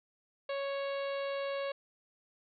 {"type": "harmonic tone", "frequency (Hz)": 554.4, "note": "C#5", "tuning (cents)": 0, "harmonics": [1, 2, 3, 4, 5, 6, 7, 8], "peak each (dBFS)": [-34, -43, -47, -48, -49, -53, -52, -55], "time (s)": [0.49, 1.72], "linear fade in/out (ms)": 5, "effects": []}